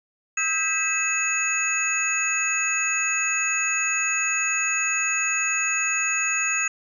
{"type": "tone cluster", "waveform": "sine", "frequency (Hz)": [1289, 1597, 1973, 2595, 6720], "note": ["E6", "G6", "B6", "E7", "G#8"], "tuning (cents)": [-39, 32, -2, -28, 19], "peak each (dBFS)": [-32, -31, -31, -24, -26], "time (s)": [0.37, 6.68], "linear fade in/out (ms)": 5, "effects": []}